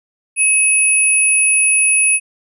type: tone pair together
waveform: sine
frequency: 2564 / 10256 Hz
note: E7 / E9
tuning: -49 / -49 cents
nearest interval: 2 octaves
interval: 2400 cents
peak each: -14 / -12 dBFS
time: 0.36-2.2 s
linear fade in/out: 50 ms
effects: none